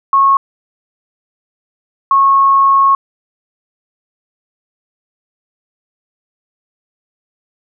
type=tone bursts at uneven times; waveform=sine; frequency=1095 Hz; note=C#6; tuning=22 cents flat; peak=-6 dBFS; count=2; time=0.13-0.37 / 2.11-2.95 s; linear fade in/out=2 ms; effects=none